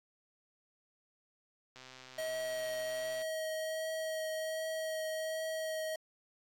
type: click train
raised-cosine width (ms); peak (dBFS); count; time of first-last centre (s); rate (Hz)
0.2; -34; 189; 1.76-3.217; 129
type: tone with vibrato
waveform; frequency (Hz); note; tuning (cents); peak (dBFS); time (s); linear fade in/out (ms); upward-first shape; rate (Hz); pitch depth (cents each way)
square; 635; D#5; +35; -36; 2.18-5.96; 5; triangle; 1.3; 12
effects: AAC 64 kbps